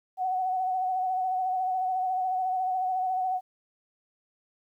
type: tone with vibrato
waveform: sine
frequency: 745 Hz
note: F#5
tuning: 12 cents sharp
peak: -25 dBFS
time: 0.17-3.41 s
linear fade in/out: 50 ms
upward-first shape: sine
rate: 14 Hz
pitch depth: 33 cents each way
effects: 11-bit